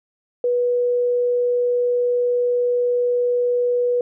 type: tone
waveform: sine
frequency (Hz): 488.3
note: B4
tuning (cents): -20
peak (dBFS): -16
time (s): 0.44-4.01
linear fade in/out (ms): 2
effects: none